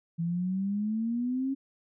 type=exponential sweep; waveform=sine; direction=up; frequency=164.81 to 274.4 Hz; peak=-27 dBFS; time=0.18-1.55 s; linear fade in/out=20 ms; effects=none